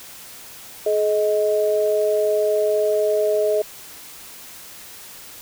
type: tone pair together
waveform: sine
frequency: 424.5 / 627.6 Hz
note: G#4 / D#5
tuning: +38 / +15 cents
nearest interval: perfect fifth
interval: 677 cents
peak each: -19 dBFS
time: 0.86-3.62 s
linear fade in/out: 5 ms
effects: white hiss -40 dBFS RMS until 5.41 s